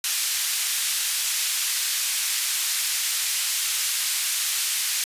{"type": "band-pass noise", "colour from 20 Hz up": "white", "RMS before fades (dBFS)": -25, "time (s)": [0.04, 5.04], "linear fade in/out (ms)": 2, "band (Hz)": [2100, 11000], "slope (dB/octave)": 12, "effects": ["resampled to 32000 Hz"]}